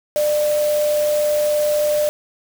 sine tone in noise, 597 Hz, D5, 28 cents sharp, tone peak -15 dBFS, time 0.16-2.09 s, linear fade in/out 0 ms, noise white, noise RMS -30 dBFS, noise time 0.16-2.09 s, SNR +12 dB, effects none

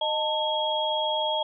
sine tone cluster, 618 / 892 / 3294 Hz, D#5 / A5 / G#7, -12 / +23 / -15 cents, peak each -28 dBFS, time 0.01-1.43 s, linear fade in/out 5 ms, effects none

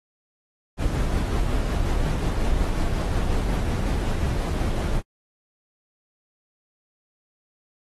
brown noise with tremolo, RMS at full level -22 dBFS, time 0.77-5.02 s, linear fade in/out 50 ms, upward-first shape sine, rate 5.5 Hz, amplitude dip 25%, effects AAC 32 kbps

